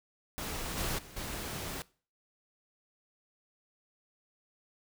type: noise with level steps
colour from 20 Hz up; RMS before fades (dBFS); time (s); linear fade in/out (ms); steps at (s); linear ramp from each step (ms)
pink; -38 / -34 / -51 / -39; 0.38-1.82; 0; 0.77 / 0.98 / 1.16; 10
effects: noise-tail reverb RT60 0.4 s tail -21 dB re dry